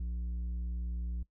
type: tone with tanh clipping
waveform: sine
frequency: 59.4 Hz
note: A#1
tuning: 33 cents sharp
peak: -35 dBFS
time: 0-1.23 s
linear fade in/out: 5 ms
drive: 7 dB
effects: noise-tail reverb RT60 0.1 s tail -19 dB re dry